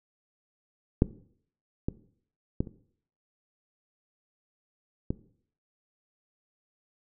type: clicks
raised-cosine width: 3 ms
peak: -6 / -15 / -13 / -29 / -15 dBFS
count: 5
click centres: 1.021 / 1.885 / 2.605 / 2.672 / 5.105 s
effects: noise-tail reverb RT60 0.6 s tail -18 dB re dry